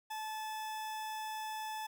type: tone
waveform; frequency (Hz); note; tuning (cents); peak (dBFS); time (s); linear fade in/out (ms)
40% pulse; 868; A5; -24; -38; 0.1-1.87; 10
effects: 12-bit